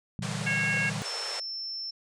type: chord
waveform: sine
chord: E half-diminished seventh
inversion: second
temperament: equal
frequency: 116.54 / 146.83 / 164.81 / 196 Hz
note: Bb2 / D3 / E3 / G3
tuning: 0 / 0 / 0 / 0 cents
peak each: -37 dBFS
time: 0.19-1.02 s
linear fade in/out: 0 ms
type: band-pass noise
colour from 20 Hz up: pink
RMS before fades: -38 dBFS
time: 0.22-1.4 s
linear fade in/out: 5 ms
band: 440 to 9300 Hz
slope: 48 dB/octave
type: harmonic tone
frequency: 547 Hz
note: C#5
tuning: 23 cents flat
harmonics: 3 / 4 / 5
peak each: -29 / -30 / -31 dBFS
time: 0.46-0.9 s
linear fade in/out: 10 ms
type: tone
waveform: sine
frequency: 5350 Hz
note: E8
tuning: 25 cents sharp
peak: -33 dBFS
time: 1.05-1.91 s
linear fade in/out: 10 ms
effects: none